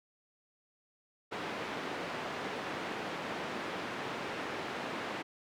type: band-pass noise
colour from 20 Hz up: pink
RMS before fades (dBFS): -39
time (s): 1.31-5.23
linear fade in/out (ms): 20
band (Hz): 260 to 2600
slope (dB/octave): 12
effects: none